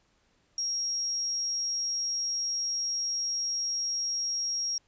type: tone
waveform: sine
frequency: 5600 Hz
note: F8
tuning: 4 cents sharp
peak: -28 dBFS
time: 0.58-4.78 s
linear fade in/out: 2 ms
effects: pink hiss -69 dBFS RMS until 4.87 s + resampled to 16000 Hz